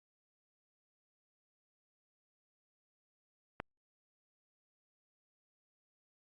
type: click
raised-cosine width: 0.5 ms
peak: -22 dBFS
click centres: 3.601 s
effects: Opus 48 kbps